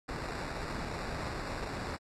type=noise with sample-and-hold; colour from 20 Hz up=pink; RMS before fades=-38 dBFS; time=0.08-1.97 s; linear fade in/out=10 ms; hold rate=3150 Hz; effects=low-pass 7000 Hz 12 dB/octave + AAC 64 kbps